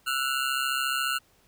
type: ring-modulated tone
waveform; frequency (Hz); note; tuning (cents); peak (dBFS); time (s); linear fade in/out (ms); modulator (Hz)
25% pulse; 1400; F6; +4; -19; 0.06-1.19; 20; 67.1
effects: pink hiss -63 dBFS RMS until 1.47 s

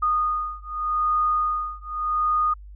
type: beating tone pair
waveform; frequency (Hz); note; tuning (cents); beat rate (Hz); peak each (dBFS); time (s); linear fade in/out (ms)
sine; 1231 / 1231.84; D#6 / D#6; -19 / -18; 0.84; -24; 0.02-2.54; 10
effects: added 50 Hz sine -39 dBFS peak until 2.75 s

